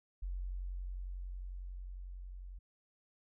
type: tone with level ramp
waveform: sine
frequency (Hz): 45.54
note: F#1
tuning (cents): -27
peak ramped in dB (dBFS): -36 to -45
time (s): 0.22-2.59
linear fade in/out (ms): 10
effects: none